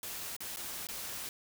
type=noise with dropouts; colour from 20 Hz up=white; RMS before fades=-41 dBFS; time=0.03-1.29 s; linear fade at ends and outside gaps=1 ms; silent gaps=0.365-0.405 / 0.561-0.57 / 0.87-0.887 s; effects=none